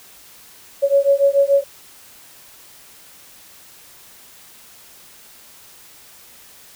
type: beating tone pair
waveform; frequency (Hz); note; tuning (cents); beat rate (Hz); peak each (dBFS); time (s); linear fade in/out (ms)
sine; 554.4 / 561.3; C#5 / C#5; 0 / +22; 6.9; -15; 0.82-1.64; 20
effects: white hiss -45 dBFS RMS until 6.75 s

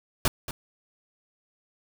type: noise with echo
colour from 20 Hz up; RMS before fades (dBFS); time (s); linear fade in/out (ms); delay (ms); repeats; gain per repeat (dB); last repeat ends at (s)
pink; -22; 0.25-0.28; 2; 230; 1; -12; 0.51
effects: none

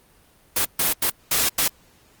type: noise bursts at uneven times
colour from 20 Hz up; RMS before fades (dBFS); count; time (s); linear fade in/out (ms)
white; -20; 5; 0.56-0.65 / 0.79-0.93 / 1.02-1.1 / 1.31-1.49 / 1.58-1.68; 5
effects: pink hiss -56 dBFS RMS until 2.2 s + Opus 32 kbps

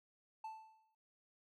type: tone with exponential decay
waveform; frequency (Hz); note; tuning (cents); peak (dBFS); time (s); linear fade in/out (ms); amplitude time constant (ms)
triangle; 880; A5; 0; -40; 0.44-0.95; 5; 110
effects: none

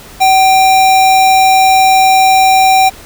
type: tone with sample-and-hold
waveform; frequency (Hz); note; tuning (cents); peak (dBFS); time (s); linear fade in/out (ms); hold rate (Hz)
sine; 762; G5; -49; -4; 0.2-2.9; 20; 3150
effects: pink hiss -34 dBFS RMS until 3.05 s

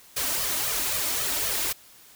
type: noise with flanger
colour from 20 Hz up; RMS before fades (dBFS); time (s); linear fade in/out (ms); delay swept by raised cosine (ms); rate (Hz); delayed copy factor
white; -27; 0.16-1.73; 10; 1.6 to 3.3; 3.8; +0.7
effects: white hiss -52 dBFS RMS until 2.15 s

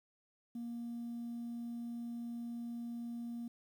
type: tone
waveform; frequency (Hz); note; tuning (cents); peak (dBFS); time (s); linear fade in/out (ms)
sine; 235.7; A#3; +19; -38; 0.55-3.48; 5
effects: tanh soft clip ceiling -38 dBFS + 11-bit

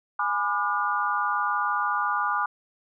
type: chord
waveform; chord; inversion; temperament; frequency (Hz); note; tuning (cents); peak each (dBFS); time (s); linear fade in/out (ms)
sine; G# diminished seventh; none; just; 830.6 / 996.7 / 1196.1 / 1435.3; G#5 / B5 / D6 / F6; 0 / +16 / +31 / +47; -30 / -30 / -26 / -29; 0.19-2.46; 5
effects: none

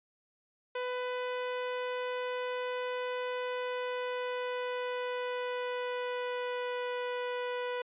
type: tone with pitch glide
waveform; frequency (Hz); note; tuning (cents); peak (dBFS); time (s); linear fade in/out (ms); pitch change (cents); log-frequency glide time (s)
sawtooth; 498.7 to 493.3; B4 to B4; +17 to -2; -29; 0.75-7.82; 5; -19; 3.35-6.91
effects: resampled to 8000 Hz

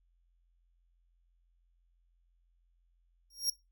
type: tone with exponential growth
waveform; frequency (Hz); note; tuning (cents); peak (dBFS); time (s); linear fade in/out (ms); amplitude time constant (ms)
sawtooth; 5588; F8; 0; -23; 3.3-3.5; 5; 42
effects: noise-tail reverb RT60 0.2 s tail -19 dB re dry + added 43 Hz sine -68 dBFS peak until 3.71 s

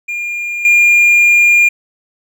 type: tone with level steps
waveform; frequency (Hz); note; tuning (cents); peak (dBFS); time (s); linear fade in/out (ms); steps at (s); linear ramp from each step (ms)
triangle; 2410; D7; +44; -16 / -4; 0.08-1.69; 10; 0.65; 2
effects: none

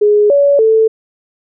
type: tone with pitch steps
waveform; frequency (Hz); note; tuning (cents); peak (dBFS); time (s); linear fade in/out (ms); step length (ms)
sine; 416.6 / 567 / 442.6; G#4 / C#5 / A4; +5 / +39 / +10; -6; 0.01-0.88; 10; 290
effects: none

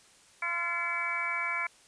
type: harmonic tone with a mistuned harmonic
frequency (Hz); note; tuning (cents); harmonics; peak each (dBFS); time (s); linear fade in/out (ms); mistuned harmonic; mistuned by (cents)
343.4; F4; -29; 2 / 3 / 4 / 5 / 6 / 7; -44 / -37 / -36 / -39 / -39 / -32; 0.42-1.67; 5; 7; -86
effects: white hiss -59 dBFS RMS until 1.87 s + resampled to 22050 Hz

